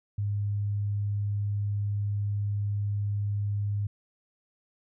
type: tone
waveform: sine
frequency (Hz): 102.3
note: G#2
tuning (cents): -26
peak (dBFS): -26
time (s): 0.18-3.87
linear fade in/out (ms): 5
effects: none